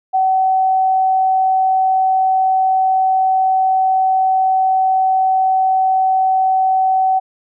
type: tone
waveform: sine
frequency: 758 Hz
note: F#5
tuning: 42 cents sharp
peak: -11 dBFS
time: 0.13-7.2 s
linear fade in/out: 20 ms
effects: none